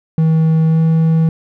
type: tone with pitch glide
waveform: triangle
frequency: 160.2 to 161.69 Hz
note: E3 to E3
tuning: -49 to -33 cents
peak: -7 dBFS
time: 0.18-1.29 s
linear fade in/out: 2 ms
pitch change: +16 cents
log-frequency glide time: 0.67-0.8 s
effects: none